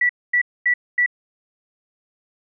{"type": "tone bursts", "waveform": "sine", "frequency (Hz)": 1954, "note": "B6", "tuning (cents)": -19, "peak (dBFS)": -14, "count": 4, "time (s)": [0.01, 1.062], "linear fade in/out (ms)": 5, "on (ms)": 83, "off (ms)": 240, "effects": []}